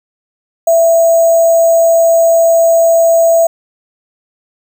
sine tone with sample-and-hold, 664 Hz, E5, 12 cents sharp, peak -5 dBFS, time 0.67-3.47 s, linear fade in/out 5 ms, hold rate 7350 Hz, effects none

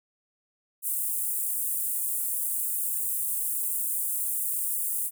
pink high-pass noise, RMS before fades -29 dBFS, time 0.82-5.11 s, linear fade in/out 50 ms, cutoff 8600 Hz, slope 48 dB/octave, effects none

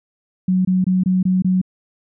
sine tone bursts, 185 Hz, F#3, in tune, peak -13 dBFS, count 6, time 0.48-1.615 s, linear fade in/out 5 ms, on 170 ms, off 23 ms, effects none

